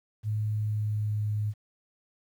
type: tone with pitch glide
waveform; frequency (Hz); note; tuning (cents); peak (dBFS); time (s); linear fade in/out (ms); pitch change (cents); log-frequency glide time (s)
sine; 106.9 to 105.49; A2 to G#2; -49 to +28; -26; 0.23-1.54; 50; -23; 0.43-1.23
effects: 10-bit